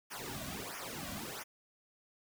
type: noise with flanger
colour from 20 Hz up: pink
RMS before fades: -43 dBFS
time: 0.1-1.44 s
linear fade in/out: 20 ms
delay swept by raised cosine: 0.24 to 2.34 ms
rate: 1.5 Hz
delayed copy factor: -0.95
effects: none